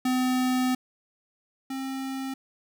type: tone pair in turn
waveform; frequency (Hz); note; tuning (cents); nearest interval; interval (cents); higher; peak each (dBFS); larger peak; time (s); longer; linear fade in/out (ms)
square; 254.6 / 266.6; C4 / C4; -47 / +33; minor second; 80; second; -23 / -31; first; 0.05-0.75 / 1.7-2.34; first; 5
effects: none